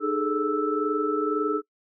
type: tone cluster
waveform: sine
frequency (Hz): 303.2 / 414 / 435.9 / 1317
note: D#4 / G#4 / A4 / E6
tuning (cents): -45 / -5 / -16 / -2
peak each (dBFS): -28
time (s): 0-1.62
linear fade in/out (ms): 50
effects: noise-tail reverb RT60 0.1 s tail -23 dB re dry

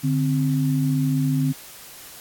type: tone pair together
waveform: sine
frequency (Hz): 146.76 / 261.5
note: D3 / C4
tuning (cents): -1 / -1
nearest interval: minor seventh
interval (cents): 1000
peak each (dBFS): -20 / -22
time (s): 0.03-1.53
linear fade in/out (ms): 20
effects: white hiss -42 dBFS RMS until 2.2 s + AAC 64 kbps

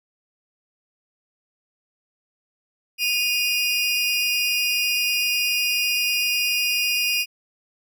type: tone pair together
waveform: 30% pulse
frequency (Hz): 2477 / 2809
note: D#7 / F7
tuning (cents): -8 / +9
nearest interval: major second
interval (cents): 217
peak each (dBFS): -19 / -22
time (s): 2.98-7.26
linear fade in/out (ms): 50
effects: none

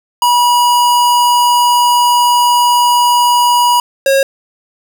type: tone pair in turn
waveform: square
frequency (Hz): 969 / 543.8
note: B5 / C#5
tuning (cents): -33 / -33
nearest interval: minor seventh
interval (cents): 1000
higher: first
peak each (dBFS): -8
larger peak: neither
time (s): 0.22-3.8 / 4.06-4.23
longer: first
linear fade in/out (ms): 2
effects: none

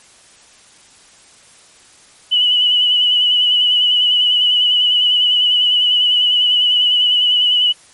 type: tone with vibrato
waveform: sine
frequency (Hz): 2963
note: F#7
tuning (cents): +2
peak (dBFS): -10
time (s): 2.31-7.73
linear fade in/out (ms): 20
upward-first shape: sine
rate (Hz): 10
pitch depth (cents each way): 40
effects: white hiss -46 dBFS RMS until 7.93 s + MP3 48 kbps

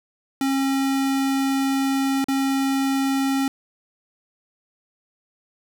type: tone with dropouts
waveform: square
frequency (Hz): 270.9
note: C#4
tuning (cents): -40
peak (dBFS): -20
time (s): 0.41-3.48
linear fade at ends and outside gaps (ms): 2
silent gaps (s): 2.243-2.284
effects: 9-bit

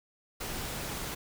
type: noise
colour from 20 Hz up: pink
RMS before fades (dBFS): -37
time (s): 0.4-1.15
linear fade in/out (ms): 10
effects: none

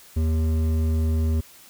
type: tone with hard clipping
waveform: sine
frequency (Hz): 79.5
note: D#2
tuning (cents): +38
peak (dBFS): -21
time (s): 0.16-1.41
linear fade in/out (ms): 10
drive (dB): 10
effects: white hiss -49 dBFS RMS until 1.69 s

